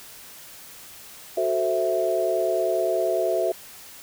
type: chord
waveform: sine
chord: F# half-diminished seventh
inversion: none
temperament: equal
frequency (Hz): 370 / 440 / 523.3 / 659.3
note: F#4 / A4 / C5 / E5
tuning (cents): 0 / 0 / 0 / 0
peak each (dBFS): -26 / -29 / -29 / -23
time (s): 1.37-3.52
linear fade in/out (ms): 5
effects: white hiss -44 dBFS RMS until 4.02 s